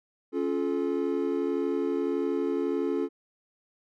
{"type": "chord", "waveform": "triangle", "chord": "Db augmented", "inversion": "none", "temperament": "equal with one note detuned", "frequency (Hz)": [277.2, 349.2, 430.9], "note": ["Db4", "F4", "A4"], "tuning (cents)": [0, 0, -36], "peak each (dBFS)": -28, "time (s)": [0.32, 3.09], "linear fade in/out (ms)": 50, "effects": []}